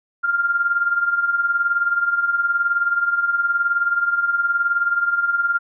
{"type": "tone with tremolo", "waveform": "sine", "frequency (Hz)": 1396.9, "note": "F6", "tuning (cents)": 0, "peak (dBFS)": -13, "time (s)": [0.23, 5.59], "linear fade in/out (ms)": 20, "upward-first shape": "triangle", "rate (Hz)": 19, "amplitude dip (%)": 75, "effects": []}